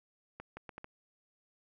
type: accelerating click train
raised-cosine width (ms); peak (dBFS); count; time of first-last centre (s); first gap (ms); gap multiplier
0.5; -29; 5; 0.4-0.844; 170; 0.72
effects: none